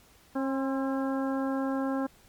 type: harmonic tone with a mistuned harmonic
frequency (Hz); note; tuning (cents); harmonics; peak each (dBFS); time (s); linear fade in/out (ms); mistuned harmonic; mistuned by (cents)
269.2; C4; +49; 1 / 2 / 3 / 4 / 5 / 6; -28 / -34 / -38 / -40 / -42 / -44; 0.35-2.07; 10; 4; -37
effects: pink hiss -59 dBFS RMS until 2.28 s + MP3 96 kbps